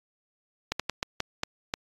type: slowing click train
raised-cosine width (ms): 0.2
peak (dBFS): -10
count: 7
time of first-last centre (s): 0.72-1.739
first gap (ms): 76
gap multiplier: 1.32
effects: AAC 32 kbps